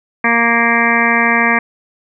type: harmonic tone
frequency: 233.1 Hz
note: A#3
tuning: in tune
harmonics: 1 / 2 / 3 / 4 / 5 / 7 / 8 / 9 / 10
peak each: -18 / -23 / -21 / -20 / -19 / -18 / -17 / -17 / -19 dBFS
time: 0.24-1.59 s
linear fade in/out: 5 ms
effects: none